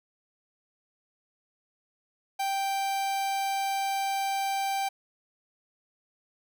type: tone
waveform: 45% pulse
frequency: 784 Hz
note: G5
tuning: in tune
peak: -27 dBFS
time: 2.39-4.89 s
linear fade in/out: 10 ms
effects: none